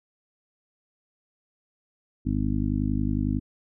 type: harmonic tone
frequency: 51 Hz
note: G#1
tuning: 31 cents flat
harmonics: 1 / 2 / 3 / 4 / 5 / 6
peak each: -29 / -29 / -33 / -31 / -28 / -33 dBFS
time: 2.25-3.4 s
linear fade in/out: 20 ms
effects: none